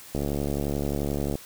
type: click train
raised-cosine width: 2 ms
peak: -15 dBFS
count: 87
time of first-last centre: 0.15-1.354 s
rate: 71.4 Hz
effects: white hiss -46 dBFS RMS until 1.45 s